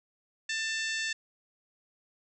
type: harmonic tone with a mistuned harmonic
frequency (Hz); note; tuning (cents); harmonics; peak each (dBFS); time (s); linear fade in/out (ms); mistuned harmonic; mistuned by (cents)
890; A5; +20; 2 / 3 / 4 / 5 / 6 / 7 / 8 / 9; -33 / -37 / -39 / -41 / -43 / -44 / -45 / -46; 0.49-1.13; 5; 9; -53
effects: none